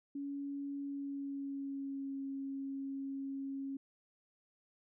sine tone with pitch glide, 281.2 to 273 Hz, C#4 to C#4, +25 to -26 cents, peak -38 dBFS, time 0.15-3.77 s, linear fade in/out 5 ms, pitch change -51 cents, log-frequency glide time 0.79-2.22 s, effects none

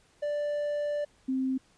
triangle / sine tone pair in turn, 587.3 / 262.1 Hz, D5 / C4, 0 / +3 cents, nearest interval octave + major second, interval 1397 cents, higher first, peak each -26 dBFS, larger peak neither, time 0.22-1.05 / 1.28-1.58 s, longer first, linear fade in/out 10 ms, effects pink hiss -64 dBFS RMS until 1.77 s + resampled to 22050 Hz

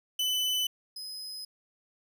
40% pulse tone pair in turn, 3005 / 5054 Hz, F#7 / D#8, +26 / +26 cents, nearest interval major sixth, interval 900 cents, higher second, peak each -26 / -37 dBFS, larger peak first, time 0.19-0.67 / 0.96-1.45 s, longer second, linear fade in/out 5 ms, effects none

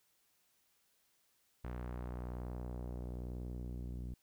sawtooth tone with low-pass filter sweep, 61.1 Hz, B1, 18 cents flat, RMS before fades -43 dBFS, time 1.64-4.14 s, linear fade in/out 5 ms, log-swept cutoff 1800 to 240 Hz, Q 0.93, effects white hiss -75 dBFS RMS until 4.22 s

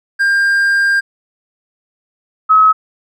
triangle / sine tone pair in turn, 1600 / 1282.1 Hz, G6 / E6, +35 / -48 cents, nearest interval major third, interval 383 cents, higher first, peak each -8 / -5 dBFS, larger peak second, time 0.19-1.01 / 2.49-2.73 s, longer first, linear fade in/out 20 ms, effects none

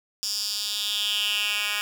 10% pulse tone with high-pass filter sweep, 207.1 Hz, G#3, 5 cents flat, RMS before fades -27 dBFS, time 0.23-1.81 s, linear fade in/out 0 ms, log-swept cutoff 5300 to 2100 Hz, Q 4, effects 8-bit

